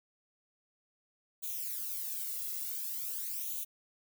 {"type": "noise with flanger", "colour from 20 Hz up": "violet", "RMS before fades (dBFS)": -38, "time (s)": [1.42, 3.65], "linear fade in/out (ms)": 20, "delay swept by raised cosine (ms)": [0.29, 1.49], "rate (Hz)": 0.47, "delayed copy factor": 0.85, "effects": []}